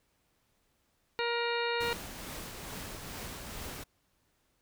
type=harmonic tone; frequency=471.6 Hz; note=A#4; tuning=20 cents sharp; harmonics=1 / 2 / 3 / 4 / 5 / 6 / 8 / 9; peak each=-33 / -36 / -38 / -39 / -40 / -41 / -42 / -43 dBFS; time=1.19-1.93 s; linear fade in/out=0 ms
type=noise with tremolo; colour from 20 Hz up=pink; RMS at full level=-41 dBFS; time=1.8-3.84 s; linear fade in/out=10 ms; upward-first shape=triangle; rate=2.3 Hz; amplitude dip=35%
type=clicks; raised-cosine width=2 ms; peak=-35 / -35 / -44 dBFS; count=3; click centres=2.948 / 3.608 / 3.639 s
effects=pink hiss -74 dBFS RMS until 4.61 s